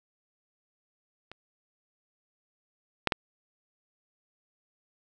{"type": "clicks", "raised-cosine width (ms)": 0.3, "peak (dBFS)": [-27, -7, -9], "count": 3, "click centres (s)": [1.316, 3.073, 3.122], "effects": []}